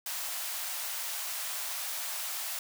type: high-pass noise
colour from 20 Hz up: white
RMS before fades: -36 dBFS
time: 0.06-2.59 s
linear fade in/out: 2 ms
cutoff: 590 Hz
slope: 48 dB/octave
effects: none